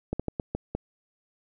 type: slowing click train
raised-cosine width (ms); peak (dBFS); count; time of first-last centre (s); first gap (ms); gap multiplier
2; -15; 6; 0.13-0.75; 66; 1.32
effects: none